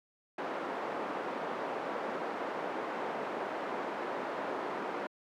pink band-pass noise, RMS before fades -37 dBFS, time 0.38-5.07 s, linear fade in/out 5 ms, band 350 to 1200 Hz, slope 12 dB/octave, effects high-pass 200 Hz 12 dB/octave

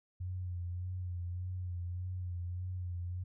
sine tone with vibrato, 89.7 Hz, F2, 47 cents sharp, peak -36 dBFS, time 0.2-3.24 s, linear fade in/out 10 ms, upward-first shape sine, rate 1.7 Hz, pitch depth 40 cents each way, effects none

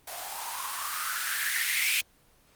violet noise with band-pass filter sweep, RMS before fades -30 dBFS, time 0.07-2.01 s, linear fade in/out 5 ms, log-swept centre 680 to 2500 Hz, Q 5.1, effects pink hiss -62 dBFS RMS until 2.55 s + Opus 24 kbps

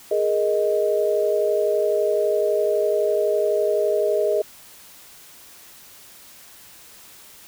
sine chord, Ab suspended second, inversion none, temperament just, 415.3 / 467.2 / 623 Hz, Ab4 / Bb4 / Eb5, 0 / +4 / +2 cents, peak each -21 / -25 / -21 dBFS, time 0.11-4.42 s, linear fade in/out 5 ms, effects white hiss -46 dBFS RMS until 7.47 s

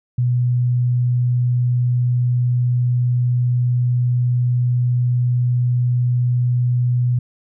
sine tone, 123.1 Hz, B2, 5 cents flat, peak -14 dBFS, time 0.18-7.19 s, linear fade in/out 5 ms, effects none

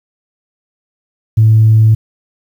sine tone, 110 Hz, A2, in tune, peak -3 dBFS, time 1.37-1.95 s, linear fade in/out 10 ms, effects tanh soft clip ceiling 0 dBFS + 7-bit

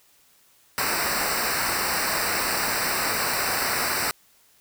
pink noise with comb filter, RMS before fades -25 dBFS, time 0.78-4.11 s, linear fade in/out 0 ms, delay 0.3 ms, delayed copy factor -0.9, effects white hiss -59 dBFS RMS until 4.6 s

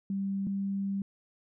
sine tone pair in turn, 196 / 196.89 Hz, G3 / G3, 0 / +8 cents, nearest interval unison, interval 8 cents, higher second, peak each -29 / -29 dBFS, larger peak neither, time 0.1-0.47 / 0.47-1.02 s, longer second, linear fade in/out 2 ms, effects none

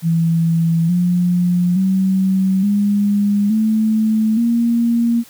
sine tone with pitch steps, 165.5 / 177.38 / 190.11 / 203.8 / 218.4 / 234.1 Hz, E3 / F3 / F#3 / G#3 / A3 / A#3, +7 / +27 / +47 / -32 / -13 / +8 cents, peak -12 dBFS, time 0.02-5.24 s, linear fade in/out 50 ms, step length 870 ms, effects white hiss -44 dBFS RMS until 5.29 s

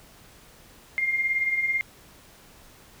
sine beating tone pair, 2099 / 2117 Hz, C7 / C7, +5 / +20 cents, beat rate 18 Hz, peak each -31 / -23 dBFS, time 0.98-1.81 s, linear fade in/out 0 ms, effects pink hiss -52 dBFS RMS until 3 s

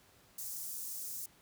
white high-pass noise, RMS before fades -42 dBFS, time 0.38-1.26 s, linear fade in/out 5 ms, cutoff 5900 Hz, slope 24 dB/octave, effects pink hiss -64 dBFS RMS until 1.41 s + high-pass 60 Hz 12 dB/octave

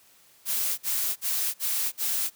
blue noise bursts, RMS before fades -27 dBFS, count 5, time 0.45-2.304 s, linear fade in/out 50 ms, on 330 ms, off 51 ms, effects white hiss -58 dBFS RMS until 2.35 s + high-pass 60 Hz 12 dB/octave

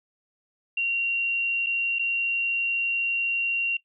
sine tone with dropouts, 2756 Hz, F7, 24 cents flat, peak -22 dBFS, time 0.77-3.77 s, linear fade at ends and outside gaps 5 ms, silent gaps 1.663-1.667 / 1.987-1.993 s, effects noise-tail reverb RT60 0.1 s tail -19 dB re dry

